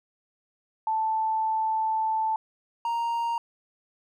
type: tone pair in turn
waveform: sine / triangle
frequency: 880 / 932.3 Hz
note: A5 / A#5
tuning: 0 / 0 cents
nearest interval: minor second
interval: 100 cents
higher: second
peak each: -23 dBFS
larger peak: neither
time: 0.87-2.36 / 2.85-3.38 s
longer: first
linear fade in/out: 2 ms
effects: none